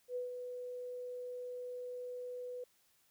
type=tone with ADSR envelope; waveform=sine; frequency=495.5 Hz; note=B4; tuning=6 cents sharp; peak=-35 dBFS; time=0.08-2.64 s; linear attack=77 ms; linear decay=140 ms; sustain=-6 dB; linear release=4 ms; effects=white hiss -72 dBFS RMS until 3.1 s